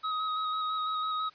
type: tone with vibrato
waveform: square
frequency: 1265 Hz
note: D#6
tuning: 28 cents sharp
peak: -30 dBFS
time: 0.03-1.3 s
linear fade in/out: 20 ms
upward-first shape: square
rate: 6 Hz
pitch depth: 13 cents each way
effects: white hiss -59 dBFS RMS until 1.34 s + resampled to 11025 Hz